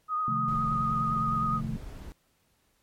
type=tone with vibrato; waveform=sine; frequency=1244.5 Hz; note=D#6; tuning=in tune; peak=-26 dBFS; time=0.08-1.61 s; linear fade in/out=50 ms; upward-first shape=triangle; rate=9.7 Hz; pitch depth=31 cents each way
type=chord; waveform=sine; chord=F dominant seventh; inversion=second; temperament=equal; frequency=130.81 / 155.56 / 174.61 / 220 Hz; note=C3 / Eb3 / F3 / A3; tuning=0 / 0 / 0 / 0 cents; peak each=-34 / -37 / -40 / -34 dBFS; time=0.28-1.77 s; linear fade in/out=2 ms
type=noise; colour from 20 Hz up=brown; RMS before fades=-40 dBFS; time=0.48-2.12 s; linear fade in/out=0 ms
effects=pink hiss -70 dBFS RMS until 2.82 s + MP3 64 kbps